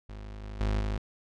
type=tone with level steps; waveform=35% pulse; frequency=51.91 Hz; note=G#1; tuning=in tune; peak=-38 / -36 / -24 / -27 dBFS; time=0.09-0.98 s; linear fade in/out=5 ms; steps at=0.43 / 0.6 / 0.8 s; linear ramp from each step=10 ms; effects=low-pass 5000 Hz 12 dB/octave